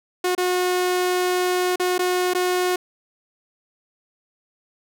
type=tone with dropouts; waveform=sawtooth; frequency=362.4 Hz; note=F#4; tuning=36 cents flat; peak=-15 dBFS; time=0.24-2.76 s; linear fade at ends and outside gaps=5 ms; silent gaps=0.351-0.378 / 1.759-1.797 / 1.981-1.991 / 2.336-2.348 s; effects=none